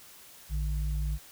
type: tone pair together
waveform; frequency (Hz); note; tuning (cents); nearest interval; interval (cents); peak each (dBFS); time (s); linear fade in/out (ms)
sine; 56.66 / 150; A#1 / D3; -49 / +37; octave + perfect fourth; 1686; -28 / -36; 0.49-1.19; 50
effects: white hiss -52 dBFS RMS until 1.31 s